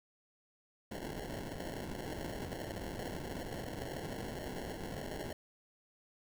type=noise with sample-and-hold; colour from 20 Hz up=white; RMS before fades=-42 dBFS; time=0.91-5.33 s; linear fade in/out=5 ms; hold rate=1225 Hz; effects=none